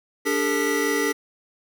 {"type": "tone cluster", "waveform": "square", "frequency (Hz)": [290.9, 404.5, 449.7, 1958], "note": ["D4", "G#4", "A4", "B6"], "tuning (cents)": [-16, -46, 38, -15], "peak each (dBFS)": -27, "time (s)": [0.25, 1.13], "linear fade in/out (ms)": 20, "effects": []}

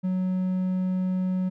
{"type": "tone", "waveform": "triangle", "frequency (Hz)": 185, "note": "F#3", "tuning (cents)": 0, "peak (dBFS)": -21, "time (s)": [0.03, 1.5], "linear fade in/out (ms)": 20, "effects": []}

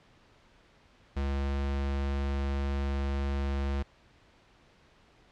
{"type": "tone", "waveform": "square", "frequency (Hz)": 69.3, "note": "C#2", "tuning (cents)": 0, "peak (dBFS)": -29, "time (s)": [1.16, 3.83], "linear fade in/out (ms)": 10, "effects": ["pink hiss -61 dBFS RMS until 5.31 s", "low-pass 4000 Hz 12 dB/octave"]}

